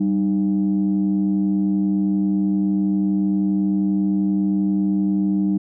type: tone pair together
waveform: sine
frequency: 194.3 / 304.5 Hz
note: G3 / D#4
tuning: -15 / -37 cents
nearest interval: minor sixth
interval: 778 cents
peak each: -17 / -20 dBFS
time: 0-5.58 s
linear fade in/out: 10 ms
effects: tanh soft clip ceiling -11 dBFS